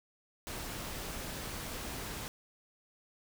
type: noise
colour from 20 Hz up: pink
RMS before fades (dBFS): -41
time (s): 0.47-2.28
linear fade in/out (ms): 0
effects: none